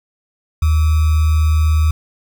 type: tone with sample-and-hold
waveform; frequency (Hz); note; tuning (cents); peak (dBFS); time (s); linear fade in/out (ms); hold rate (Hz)
sine; 78; D#2; +5; -10; 0.62-1.91; 5; 1225
effects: none